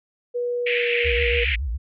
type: tone with pitch glide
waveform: sine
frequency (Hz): 485.4 to 477.9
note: B4 to A#4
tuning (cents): -30 to +43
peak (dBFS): -22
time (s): 0.34-1.45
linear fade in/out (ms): 20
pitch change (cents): -27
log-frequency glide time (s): 0.66-0.91
type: band-pass noise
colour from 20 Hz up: pink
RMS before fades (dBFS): -24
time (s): 0.66-1.56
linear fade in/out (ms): 10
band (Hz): 2000 to 2800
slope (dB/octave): 48
type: tone with vibrato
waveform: sine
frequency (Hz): 64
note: C2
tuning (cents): -38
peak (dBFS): -23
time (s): 1.04-1.78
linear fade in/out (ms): 20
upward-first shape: sine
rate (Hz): 7.1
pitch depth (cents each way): 280
effects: none